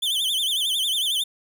45% pulse tone with vibrato, 3300 Hz, G#7, 12 cents flat, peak -21 dBFS, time 0.02-1.24 s, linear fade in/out 10 ms, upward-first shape sine, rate 11 Hz, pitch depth 160 cents each way, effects none

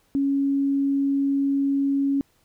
sine tone, 277.2 Hz, C#4, in tune, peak -19 dBFS, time 0.15-2.21 s, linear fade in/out 0 ms, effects pink hiss -64 dBFS RMS until 2.44 s

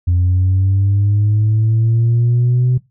sine linear sweep, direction up, 87.4 to 126.8 Hz, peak -9 dBFS, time 0.07-2.78 s, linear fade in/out 10 ms, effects noise-tail reverb RT60 0.2 s tail -18 dB re dry + tanh soft clip ceiling -8 dBFS

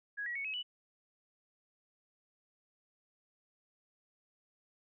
sine tone with pitch steps, 1661.2 / 1919.3 / 2217 / 2562 / 2960 Hz, G#6 / B6 / C#7 / E7 / F#7, 0 / -50 / 0 / -50 / 0 cents, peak -36 dBFS, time 0.17-0.63 s, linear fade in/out 20 ms, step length 92 ms, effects none

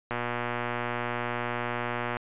click train, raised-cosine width 0.5 ms, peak -15 dBFS, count 248, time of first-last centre 0.11-2.168 s, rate 120 Hz, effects resampled to 8000 Hz

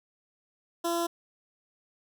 15% pulse tone with notch filter, 340 Hz, F4, 46 cents flat, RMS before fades -29 dBFS, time 0.84-1.07 s, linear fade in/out 10 ms, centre 2100 Hz, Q 0.9, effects none

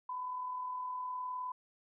sine tone with amplitude modulation, 1004 Hz, B5, 28 cents sharp, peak -35 dBFS, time 0.09-1.52 s, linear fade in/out 5 ms, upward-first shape sine, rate 39.5 Hz, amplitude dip 35%, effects none

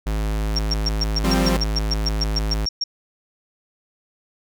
square tone, 53 Hz, G#1, 36 cents sharp, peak -21 dBFS, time 0.06-2.66 s, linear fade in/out 10 ms
sine tone bursts, 5550 Hz, F8, 12 cents flat, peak -19 dBFS, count 16, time 0.56-2.84 s, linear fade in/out 5 ms, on 30 ms, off 120 ms
sawtooth chord, F suspended second, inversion none, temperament equal with one note detuned, 174.61 / 196 / 262.7 Hz, F3 / G3 / C4, 0 / 0 / +7 cents, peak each -19 dBFS, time 1.24-1.57 s, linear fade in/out 5 ms
effects none

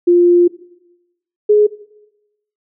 sine tone pair in turn, 350 / 419.5 Hz, F4 / G#4, +4 / +17 cents, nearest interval minor third, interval 313 cents, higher second, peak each -6 dBFS, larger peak neither, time 0.07-0.48 / 1.49-1.67 s, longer first, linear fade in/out 10 ms, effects noise-tail reverb RT60 0.9 s tail -18 dB re dry

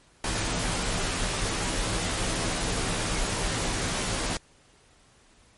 pink noise with comb filter, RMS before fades -28 dBFS, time 0.24-4.37 s, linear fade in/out 2 ms, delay 14 ms, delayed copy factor -0.65, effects pink hiss -59 dBFS RMS until 5.57 s + MP3 48 kbps

